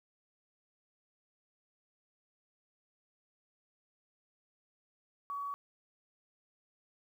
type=tone with quantisation; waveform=sine; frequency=1131 Hz; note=C#6; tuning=34 cents sharp; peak=-36 dBFS; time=5.3-5.54 s; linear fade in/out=0 ms; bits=11; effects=none